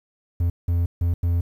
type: tone bursts at uneven times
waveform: triangle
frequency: 86 Hz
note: F2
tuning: 26 cents flat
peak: -16 dBFS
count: 4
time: 0.4-0.5 / 0.68-0.86 / 1.01-1.14 / 1.23-1.41 s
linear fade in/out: 5 ms
effects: 9-bit